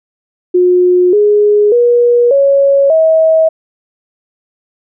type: tone with pitch steps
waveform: sine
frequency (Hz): 360 / 415.9 / 480.5 / 555.2 / 641.4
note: F#4 / G#4 / B4 / C#5 / E5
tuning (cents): -47 / +2 / -48 / +3 / -48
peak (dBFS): -5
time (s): 0.54-3.49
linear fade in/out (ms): 10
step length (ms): 590
effects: none